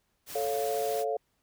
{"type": "noise", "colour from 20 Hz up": "white", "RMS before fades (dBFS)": -41, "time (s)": [0.26, 1.05], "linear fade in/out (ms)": 50}
{"type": "chord", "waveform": "sine", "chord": "A augmented", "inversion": "none", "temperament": "equal", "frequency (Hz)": [440, 554.4, 698.5], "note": ["A4", "C#5", "E#5"], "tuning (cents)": [0, 0, 0], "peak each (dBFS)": [-31, -33, -32], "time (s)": [0.35, 1.17], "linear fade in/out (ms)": 5}
{"effects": ["pink hiss -75 dBFS RMS until 1.42 s"]}